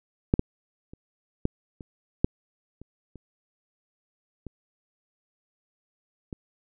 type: clicks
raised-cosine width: 3 ms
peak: -6 / -8 / -30 / -10 / -27 / -6 / -30 / -30 / -24 / -22 dBFS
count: 10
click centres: 0.339 / 0.394 / 0.935 / 1.454 / 1.808 / 2.245 / 2.816 / 3.157 / 4.467 / 6.328 s
effects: none